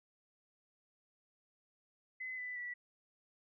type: tone with pitch steps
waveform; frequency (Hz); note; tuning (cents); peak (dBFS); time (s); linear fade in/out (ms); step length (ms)
sine; 2031 / 1992.7 / 1955; B6 / B6 / B6; +48 / +15 / -18; -40; 2.2-2.74; 10; 180
effects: none